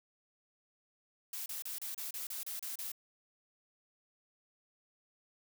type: noise bursts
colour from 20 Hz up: blue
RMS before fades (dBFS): -41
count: 10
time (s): 1.33-2.918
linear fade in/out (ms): 2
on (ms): 130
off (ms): 32
effects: none